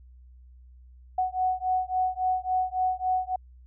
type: beating tone pair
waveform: sine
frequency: 740 / 743.6 Hz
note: F#5 / F#5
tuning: 0 / +8 cents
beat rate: 3.6 Hz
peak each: -27 dBFS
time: 1.18-3.36 s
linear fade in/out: 5 ms
effects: added 62 Hz sine -48 dBFS peak until 3.66 s